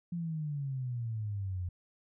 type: exponential sweep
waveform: sine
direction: down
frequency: 175.1 to 87.31 Hz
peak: -33 dBFS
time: 0.12-1.69 s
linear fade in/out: 5 ms
effects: none